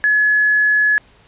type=tone; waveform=sine; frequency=1700 Hz; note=G#6; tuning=40 cents sharp; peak=-11 dBFS; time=0.04-0.98 s; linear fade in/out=0 ms; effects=pink hiss -50 dBFS RMS until 1.27 s + resampled to 8000 Hz